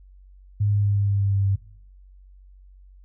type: tone with pitch steps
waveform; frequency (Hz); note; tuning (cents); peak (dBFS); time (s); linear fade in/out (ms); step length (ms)
sine; 102.9 / 102.19 / 101.48 / 100.78 / 100.09 / 99.39 / 98.71 / 98.03; G#2 / G#2 / G#2 / G2 / G2 / G2 / G2 / G2; -16 / -27 / -40 / +48 / +37 / +24 / +13 / +1; -18; 0.6-1.56; 10; 120
effects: noise-tail reverb RT60 0.5 s tail -17 dB re dry + added 47 Hz sine -46 dBFS peak until 3.04 s